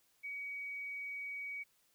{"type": "tone", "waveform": "sine", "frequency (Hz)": 2260, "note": "C#7", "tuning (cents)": 33, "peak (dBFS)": -40, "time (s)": [0.23, 1.64], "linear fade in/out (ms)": 20, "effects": ["white hiss -73 dBFS RMS until 1.94 s"]}